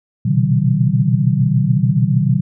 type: tone cluster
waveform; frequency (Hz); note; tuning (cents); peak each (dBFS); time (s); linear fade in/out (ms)
sine; 121.1 / 127.9 / 142.4 / 158.1 / 190.3; B2 / C3 / C#3 / D#3 / F#3; -34 / -39 / +47 / +28 / +49; -18; 0.25-2.41; 10
effects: none